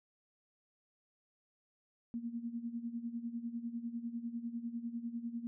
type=tone with tremolo; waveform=sine; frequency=234.4 Hz; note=A#3; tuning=10 cents sharp; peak=-35 dBFS; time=2.14-5.47 s; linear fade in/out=0 ms; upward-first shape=sine; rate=10 Hz; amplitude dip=75%; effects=none